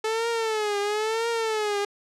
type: tone with vibrato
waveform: sawtooth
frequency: 434.5 Hz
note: A4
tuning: 22 cents flat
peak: -20 dBFS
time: 0.04-1.85 s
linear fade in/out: 5 ms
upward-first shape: triangle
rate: 1 Hz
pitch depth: 130 cents each way
effects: low-pass 8000 Hz 12 dB/octave